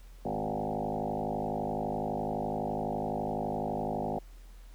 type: tone with frequency modulation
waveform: sine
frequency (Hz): 480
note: B4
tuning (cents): -49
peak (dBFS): -30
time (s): 0.25-4.19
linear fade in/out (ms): 5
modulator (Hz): 51.9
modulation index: 6.5
effects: added 41 Hz sine -47 dBFS peak until 4.74 s + pink hiss -62 dBFS RMS until 4.74 s